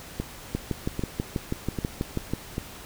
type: two click trains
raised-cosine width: 3 ms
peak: -13 / -15 dBFS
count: 12 / 4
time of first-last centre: 0.55-2.336 / 0.2-2.581 s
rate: 6.16 / 1.26 Hz
effects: pink hiss -43 dBFS RMS until 2.85 s